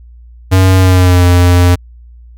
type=tone with pitch glide; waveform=square; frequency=93.9 to 88.63 Hz; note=F#2 to F2; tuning=+26 to +26 cents; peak=-5 dBFS; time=0.51-1.76 s; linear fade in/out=20 ms; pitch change=-100 cents; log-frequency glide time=0.77-1.25 s; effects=added 59 Hz sine -33 dBFS peak until 2.37 s